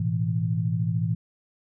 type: chord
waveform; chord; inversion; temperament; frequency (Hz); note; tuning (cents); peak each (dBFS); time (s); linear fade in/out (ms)
sine; A suspended second; none; equal; 110 / 123.47 / 164.81; A2 / B2 / E3; 0 / 0 / 0; -26 / -29 / -26; 0-1.15; 5
effects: none

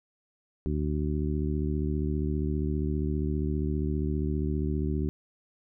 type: harmonic tone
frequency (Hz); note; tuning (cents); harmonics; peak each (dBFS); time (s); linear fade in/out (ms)
75; D2; +37; 1 / 2 / 3 / 4 / 5; -29 / -32 / -34 / -35 / -36; 0.66-5.09; 0
effects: none

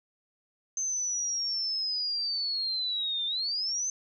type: linear two-way sweep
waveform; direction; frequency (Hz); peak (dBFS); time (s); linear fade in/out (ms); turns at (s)
sine; down then up; 6272 to 3555 to 6272; -28; 0.77-3.9; 2; 3.26
effects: none

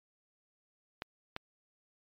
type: clicks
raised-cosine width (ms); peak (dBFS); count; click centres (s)
0.3; -21; 2; 1.021 / 1.364
effects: MP3 96 kbps

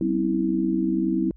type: tone cluster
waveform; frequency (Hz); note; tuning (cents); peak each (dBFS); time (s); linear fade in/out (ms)
sine; 191.7 / 254.2 / 274.7 / 324.9; G3 / C4 / C#4 / E4; -38 / -50 / -16 / -25; -26 / -27 / -30 / -23; 0.01-1.31; 2
effects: added 53 Hz sine -45 dBFS peak until 1.36 s

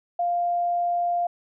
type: tone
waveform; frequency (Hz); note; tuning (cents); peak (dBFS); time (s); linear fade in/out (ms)
sine; 698.5; F5; 0; -21; 0.19-1.27; 5
effects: none

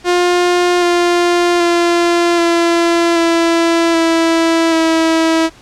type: tone with pitch steps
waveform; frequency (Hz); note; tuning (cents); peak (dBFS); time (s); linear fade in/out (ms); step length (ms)
sawtooth; 354.4 / 349.3 / 344.3 / 339.4 / 334.5 / 329.7 / 325; F4 / F4 / F4 / F4 / E4 / E4 / E4; +25 / 0 / -25 / -49 / +25 / 0 / -24; -6; 0.04-5.5; 50; 780
effects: pink hiss -42 dBFS RMS until 5.61 s + low-pass 7000 Hz 12 dB/octave

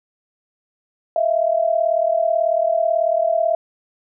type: tone pair together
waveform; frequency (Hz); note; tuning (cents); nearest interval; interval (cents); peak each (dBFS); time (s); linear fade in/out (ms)
sine; 641.8 / 680; E5 / F5; -46 / -46; minor second; 100; -18; 1.16-3.55; 2
effects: none

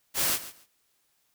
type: noise with echo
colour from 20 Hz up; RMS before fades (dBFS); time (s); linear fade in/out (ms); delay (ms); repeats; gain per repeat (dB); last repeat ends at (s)
white; -26; 0.14-0.39; 50; 140; 2; -15; 0.67
effects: white hiss -71 dBFS RMS until 1.34 s

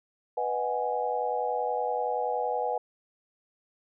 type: chord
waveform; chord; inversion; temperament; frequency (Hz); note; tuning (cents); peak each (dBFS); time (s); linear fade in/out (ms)
sine; G# minor seventh; first; equal; 493.9 / 622.3 / 740 / 830.6; B4 / D#5 / F#5 / G#5; 0 / 0 / 0 / 0; -31 / -35 / -32 / -31; 0.37-2.78; 5
effects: none

